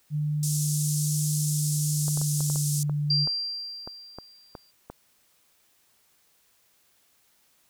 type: tone with pitch glide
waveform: sine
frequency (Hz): 149.9 to 147.15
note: D3 to D3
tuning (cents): +36 to +4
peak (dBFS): -24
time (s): 0.1-3.28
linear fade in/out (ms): 50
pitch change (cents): -32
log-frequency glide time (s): 1.92-2.59
type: band-pass noise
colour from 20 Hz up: white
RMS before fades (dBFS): -32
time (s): 0.43-2.83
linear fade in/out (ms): 0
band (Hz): 5800 to 10000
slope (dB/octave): 24
type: clicks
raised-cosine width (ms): 1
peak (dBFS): -24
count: 12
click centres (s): 2.082 / 2.174 / 2.215 / 2.406 / 2.5 / 2.559 / 2.896 / 3.274 / 3.875 / 4.186 / 4.552 / 4.9
type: tone with exponential decay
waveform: sine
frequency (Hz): 4725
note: D8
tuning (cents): +10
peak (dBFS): -20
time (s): 3.1-4.71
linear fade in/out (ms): 5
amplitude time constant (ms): 350
effects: white hiss -65 dBFS RMS until 7.69 s